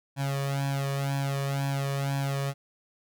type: tone with flanger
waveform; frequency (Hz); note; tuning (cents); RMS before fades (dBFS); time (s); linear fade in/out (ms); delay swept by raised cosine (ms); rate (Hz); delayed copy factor
sawtooth; 138.59; C#3; 0; -29; 0.16-2.54; 50; 1.2 to 1.72; 2; +0.9
effects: none